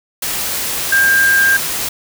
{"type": "tone in noise", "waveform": "sine", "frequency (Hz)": 1598, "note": "G6", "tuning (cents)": 33, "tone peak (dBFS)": -9, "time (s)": [0.92, 1.57], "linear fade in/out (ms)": 5, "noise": "white", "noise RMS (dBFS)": -20, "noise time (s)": [0.22, 1.89], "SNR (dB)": 8, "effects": []}